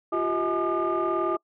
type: tone cluster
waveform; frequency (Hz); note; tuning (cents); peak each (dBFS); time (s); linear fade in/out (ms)
sine; 346.8 / 385.1 / 637 / 845 / 1207; F4 / G4 / D#5 / G#5 / D6; -12 / -31 / +41 / +30 / +47; -26 / -29 / -29 / -35 / -27; 0.12-1.37; 10
effects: noise-tail reverb RT60 0.1 s tail -26 dB re dry + tanh soft clip ceiling -17 dBFS